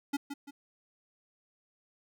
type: tone with echo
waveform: square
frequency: 282.8 Hz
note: C#4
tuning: 35 cents sharp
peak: -29 dBFS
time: 0.13-0.17 s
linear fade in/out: 10 ms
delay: 170 ms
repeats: 2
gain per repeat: -8 dB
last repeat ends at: 0.51 s
effects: none